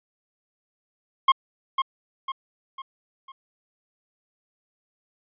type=tone with echo; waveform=45% pulse; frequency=1073 Hz; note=C6; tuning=43 cents sharp; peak=-13 dBFS; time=1.28-1.32 s; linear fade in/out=5 ms; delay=500 ms; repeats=4; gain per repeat=-7 dB; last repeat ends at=3.32 s; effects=resampled to 8000 Hz